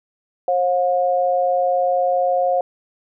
sine tone pair together, 537 / 716.8 Hz, C5 / F5, +45 / +45 cents, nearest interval perfect fourth, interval 500 cents, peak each -18 dBFS, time 0.48-2.61 s, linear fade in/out 2 ms, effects none

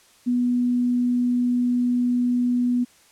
sine tone, 245.2 Hz, B3, 12 cents flat, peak -18 dBFS, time 0.26-2.85 s, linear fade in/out 20 ms, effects white hiss -55 dBFS RMS until 3.11 s + low-pass 10000 Hz 12 dB/octave

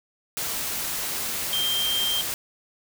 sine tone in noise, 3169 Hz, G7, 18 cents sharp, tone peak -23 dBFS, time 1.53-2.21 s, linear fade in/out 0 ms, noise white, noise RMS -29 dBFS, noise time 0.37-2.34 s, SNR +3 dB, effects none

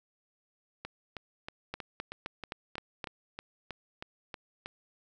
two click trains, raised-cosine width 0.3 ms, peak -23 / -20 dBFS, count 13 / 6, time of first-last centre 0.85-4.66 / 1.74-3.042 s, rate 3.15 / 3.84 Hz, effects none

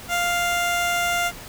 15% pulse tone, 698.5 Hz, F5, in tune, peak -14 dBFS, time 0.08-1.32 s, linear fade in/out 50 ms, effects pink hiss -39 dBFS RMS until 1.48 s

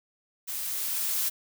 blue noise with level ramp, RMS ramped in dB -34 to -27 dBFS, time 0.47-1.3 s, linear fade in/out 20 ms, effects none

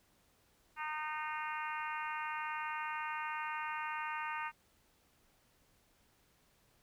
harmonic tone, 306.8 Hz, D#4, 24 cents flat, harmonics 3 / 4 / 5 / 6 / 7 / 8 / 9, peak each -41 / -43 / -45 / -47 / -48 / -49 / -50 dBFS, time 0.76-4.52 s, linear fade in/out 50 ms, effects pink hiss -71 dBFS RMS until 6.82 s

